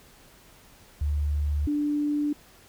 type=tone pair in turn; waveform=sine; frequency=73.42 / 294.2 Hz; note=D2 / D4; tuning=0 / +3 cents; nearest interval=2 octaves; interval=2403 cents; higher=second; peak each=-23 dBFS; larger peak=neither; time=1.01-1.67 / 1.67-2.33 s; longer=neither; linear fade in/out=5 ms; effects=pink hiss -54 dBFS RMS until 2.68 s